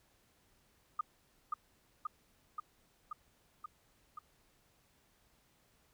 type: tone with echo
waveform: sine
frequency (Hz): 1230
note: D#6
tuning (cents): -20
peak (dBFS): -30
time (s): 0.99-1.01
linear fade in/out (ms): 5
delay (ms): 530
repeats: 6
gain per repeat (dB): -2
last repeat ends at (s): 4.19
effects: pink hiss -71 dBFS RMS until 5.93 s